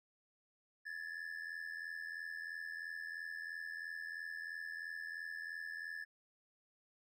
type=ring-modulated tone; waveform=triangle; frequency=1730 Hz; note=A6; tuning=30 cents flat; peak=-38 dBFS; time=0.85-6.05 s; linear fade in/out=20 ms; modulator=41.5 Hz; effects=none